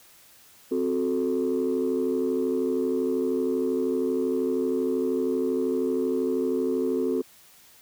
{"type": "chord", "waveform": "sine", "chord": "F# diminished", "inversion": "second", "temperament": "equal with one note detuned", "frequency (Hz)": [261.6, 367.2, 440], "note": ["C4", "F#4", "A4"], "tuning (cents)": [0, -13, 0], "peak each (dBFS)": -26, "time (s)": [0.71, 7.22], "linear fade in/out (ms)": 10, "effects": ["tanh soft clip ceiling -17 dBFS", "white hiss -54 dBFS RMS until 7.81 s"]}